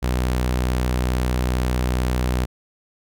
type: tone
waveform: sawtooth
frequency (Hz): 62.3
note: B1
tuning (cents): +16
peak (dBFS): -15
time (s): 0.02-2.46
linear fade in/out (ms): 20
effects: none